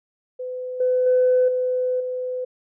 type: tone with level steps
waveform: sine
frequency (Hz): 505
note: B4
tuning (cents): +39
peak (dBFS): -27 / -16 / -13 / -19 / -24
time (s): 0.39-2.45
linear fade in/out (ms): 10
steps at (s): 0.8 / 1.06 / 1.48 / 2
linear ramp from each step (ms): 5
effects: tanh soft clip ceiling -10 dBFS